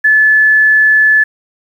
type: tone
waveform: sine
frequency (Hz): 1730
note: A6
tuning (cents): -30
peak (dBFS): -5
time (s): 0.04-1.24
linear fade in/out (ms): 10
effects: 7-bit